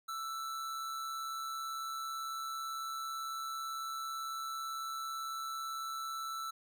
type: tone with amplitude modulation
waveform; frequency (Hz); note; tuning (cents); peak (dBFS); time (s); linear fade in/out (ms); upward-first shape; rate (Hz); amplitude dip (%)
square; 1324; E6; +7; -37; 0.08-6.51; 10; sine; 138; 35
effects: none